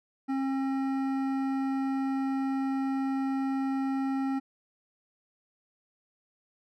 sine tone with hard clipping, 269.1 Hz, C4, 49 cents sharp, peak -29 dBFS, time 0.28-4.4 s, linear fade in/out 20 ms, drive 12 dB, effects none

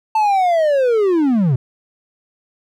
triangle linear sweep, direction down, 889 to 116.54 Hz, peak -10 dBFS, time 0.15-1.56 s, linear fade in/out 5 ms, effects none

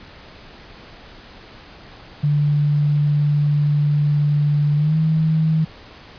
sine tone with pitch glide, 146.83 to 158.28 Hz, D3 to D#3, 0 to +30 cents, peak -14 dBFS, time 2.23-5.65 s, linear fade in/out 10 ms, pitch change +130 cents, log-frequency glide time 4.76-4.97 s, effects pink hiss -42 dBFS RMS until 6.18 s + resampled to 11025 Hz

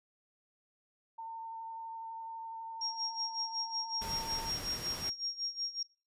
sine tone with vibrato, 905 Hz, A5, 48 cents sharp, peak -40 dBFS, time 1.18-4.5 s, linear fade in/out 10 ms, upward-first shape square, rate 12 Hz, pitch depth 8 cents each way
sine tone with tremolo, 5580 Hz, F8, 2 cents flat, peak -32 dBFS, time 2.81-5.83 s, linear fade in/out 5 ms, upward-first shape sine, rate 5.4 Hz, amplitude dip 85%
pink noise, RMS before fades -43 dBFS, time 4.01-5.1 s, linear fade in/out 10 ms
effects noise-tail reverb RT60 0.4 s tail -26 dB re dry + resampled to 32000 Hz

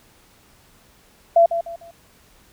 sine tone with echo, 676 Hz, E5, 43 cents sharp, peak -9 dBFS, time 1.36-1.46 s, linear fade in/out 5 ms, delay 150 ms, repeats 3, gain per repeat -10 dB, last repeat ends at 1.91 s, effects pink hiss -54 dBFS RMS until 2.52 s

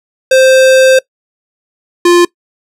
square tone pair in turn, 523.3 / 349.3 Hz, C5 / F4, 0 / 0 cents, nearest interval perfect fifth, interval 700 cents, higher first, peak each -4 dBFS, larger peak neither, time 0.31-0.99 / 2.05-2.25 s, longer first, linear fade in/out 5 ms, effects noise-tail reverb RT60 0.1 s tail -22 dB re dry + low-pass 10000 Hz 12 dB/octave

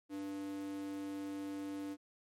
square tone with high-pass filter, 98 Hz, G2, in tune, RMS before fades -42 dBFS, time 0.09-1.97 s, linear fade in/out 50 ms, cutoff 320 Hz, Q 7.1, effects MP3 64 kbps

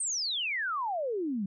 sine exponential sweep, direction down, 8870 to 184.8 Hz, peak -29 dBFS, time 0-1.46 s, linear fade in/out 5 ms, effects none

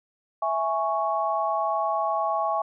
sine chord, C# minor, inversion first, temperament equal, 659.3 / 830.6 / 1108.7 Hz, E5 / G#5 / C#6, 0 / 0 / 0 cents, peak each -27 dBFS, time 0.42-2.62 s, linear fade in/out 5 ms, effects none

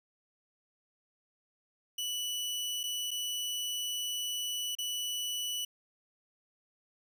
sawtooth tone with dropouts, 2960 Hz, F#7, in tune, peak -30 dBFS, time 1.98-5.65 s, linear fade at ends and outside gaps 5 ms, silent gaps 2.833-2.837 / 3.108-3.113 / 4.752-4.785 s, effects none

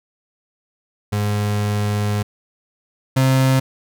35% pulse tone pair in turn, 103.83 / 131.99 Hz, G#2 / C3, 0 / +16 cents, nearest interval major third, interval 416 cents, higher second, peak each -16 / -11 dBFS, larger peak second, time 1.12-2.23 / 3.16-3.6 s, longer first, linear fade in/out 10 ms, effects none

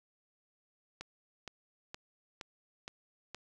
click train, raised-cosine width 0.2 ms, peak -25 dBFS, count 6, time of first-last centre 1.01-3.346 s, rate 2.14 Hz, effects none

